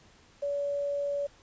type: tone with quantisation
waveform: sine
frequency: 570 Hz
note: C#5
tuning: 48 cents sharp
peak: -28 dBFS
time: 0.42-1.27 s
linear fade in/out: 10 ms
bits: 9
effects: pink hiss -59 dBFS RMS until 1.42 s + resampled to 16000 Hz